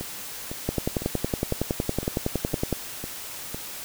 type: two click trains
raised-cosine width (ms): 2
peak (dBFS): -19 / -10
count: 8 / 23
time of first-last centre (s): 0.01-3.545 / 0.69-2.727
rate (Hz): 1.98 / 10.8
effects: white hiss -37 dBFS RMS until 3.84 s